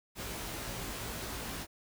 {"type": "noise with comb filter", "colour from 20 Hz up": "pink", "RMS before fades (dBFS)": -40, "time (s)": [0.15, 1.67], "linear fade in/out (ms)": 50, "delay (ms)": 18, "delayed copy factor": 0.7, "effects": []}